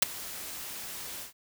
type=noise with ADSR envelope; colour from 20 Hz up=white; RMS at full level=-17 dBFS; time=0.02-1.33 s; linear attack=6 ms; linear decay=11 ms; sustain=-23 dB; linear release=120 ms; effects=none